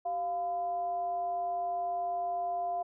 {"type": "tone with frequency modulation", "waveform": "sine", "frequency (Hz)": 698.5, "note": "F5", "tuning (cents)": 0, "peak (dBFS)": -30, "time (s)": [0.05, 2.83], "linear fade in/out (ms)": 10, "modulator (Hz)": 315, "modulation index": 0.31, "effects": []}